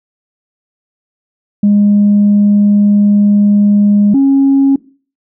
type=tone pair in turn; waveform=sine; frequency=205.1 / 273.8 Hz; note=G#3 / C#4; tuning=-21 / -21 cents; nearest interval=perfect fourth; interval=500 cents; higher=second; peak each=-4 dBFS; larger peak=neither; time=1.63-4.14 / 4.14-4.76 s; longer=first; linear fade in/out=5 ms; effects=noise-tail reverb RT60 0.4 s tail -20 dB re dry + tanh soft clip ceiling -2 dBFS